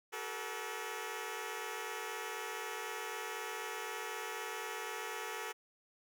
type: tone cluster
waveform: 10% pulse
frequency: 379.2 / 434.3 / 478.3 Hz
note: F#4 / A4 / A#4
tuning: +43 / -23 / +44 cents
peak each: -38 / -34 / -37 dBFS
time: 0.12-5.53 s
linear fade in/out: 20 ms
effects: none